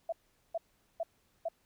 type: tone bursts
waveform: sine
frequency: 665 Hz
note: E5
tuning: 15 cents sharp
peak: -31 dBFS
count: 4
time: 0.09-1.486 s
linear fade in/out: 5 ms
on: 34 ms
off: 420 ms
effects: pink hiss -72 dBFS RMS until 1.65 s